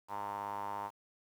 sawtooth tone with band-pass filter, 101.9 Hz, G#2, 32 cents flat, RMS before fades -40 dBFS, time 0.08-0.91 s, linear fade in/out 50 ms, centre 940 Hz, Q 7.1, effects 10-bit

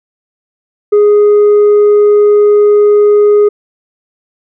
triangle tone with tanh clipping, 414.9 Hz, G#4, 2 cents flat, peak -4 dBFS, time 0.92-3.49 s, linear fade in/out 10 ms, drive 7 dB, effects none

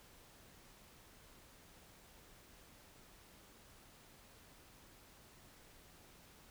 silence, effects pink hiss -62 dBFS RMS until 6.5 s

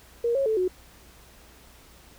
sine tone with pitch steps, 470.7 / 547 / 438.4 / 367.1 Hz, A#4 / C#5 / A4 / F#4, +17 / -23 / -6 / -14 cents, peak -21 dBFS, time 0.24-0.68 s, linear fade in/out 5 ms, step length 110 ms, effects added 60 Hz sine -55 dBFS peak until 2.18 s + pink hiss -53 dBFS RMS until 2.18 s

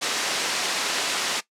white band-pass noise, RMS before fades -26 dBFS, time 0.01-1.41 s, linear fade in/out 20 ms, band 270 to 5700 Hz, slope 12 dB/octave, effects noise-tail reverb RT60 0.1 s tail -17 dB re dry + low-pass 11000 Hz 12 dB/octave

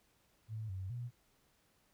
sine tone with pitch steps, 109.7 / 94.3 / 121.1 Hz, A2 / F#2 / B2, -5 / +33 / -34 cents, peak -39 dBFS, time 0.48-1.11 s, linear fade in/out 50 ms, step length 210 ms, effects pink hiss -73 dBFS RMS until 1.93 s

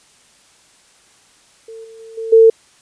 sine tone with level steps, 450 Hz, A4, 39 cents sharp, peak -31 / -36 / -34 / -22 / -4 dBFS, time 1.68-2.5 s, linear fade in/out 5 ms, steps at 1.84 / 1.99 / 2.17 / 2.32 s, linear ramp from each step 10 ms, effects white hiss -51 dBFS RMS until 2.81 s + resampled to 22050 Hz

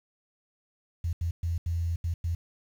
sine tone bursts at uneven times, 84.5 Hz, E2, 43 cents sharp, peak -26 dBFS, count 6, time 1.04-1.13 / 1.21-1.31 / 1.43-1.58 / 1.66-1.96 / 2.04-2.14 / 2.24-2.35 s, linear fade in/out 5 ms, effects 9-bit

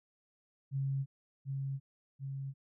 sine tone with echo, 136.4 Hz, C#3, 28 cents flat, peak -31 dBFS, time 0.71-1.06 s, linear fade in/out 50 ms, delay 740 ms, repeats 2, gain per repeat -3 dB, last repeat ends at 2.54 s, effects none

